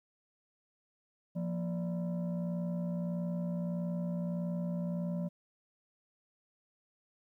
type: tone with frequency modulation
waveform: sine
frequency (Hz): 174.2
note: F3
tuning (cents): -4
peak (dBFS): -31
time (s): 1.35-5.29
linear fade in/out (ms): 20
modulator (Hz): 410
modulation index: 0.6
effects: tanh soft clip ceiling -29 dBFS + 12-bit